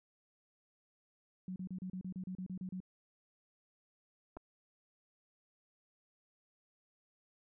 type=tone bursts; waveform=sine; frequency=185 Hz; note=F#3; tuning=in tune; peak=-39 dBFS; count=12; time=1.48-2.803 s; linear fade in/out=2 ms; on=80 ms; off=33 ms
type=clicks; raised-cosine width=1 ms; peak=-34 dBFS; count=2; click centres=4.368 / 4.371 s
effects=none